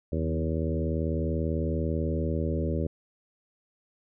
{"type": "harmonic tone with a mistuned harmonic", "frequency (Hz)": 80.2, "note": "E2", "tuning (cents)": -47, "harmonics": [1, 2, 3, 4, 5, 6, 7], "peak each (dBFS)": [-29, -32, -34, -35, -36, -37, -37], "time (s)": [0.12, 2.87], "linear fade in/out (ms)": 5, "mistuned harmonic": 2, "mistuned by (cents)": -24, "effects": []}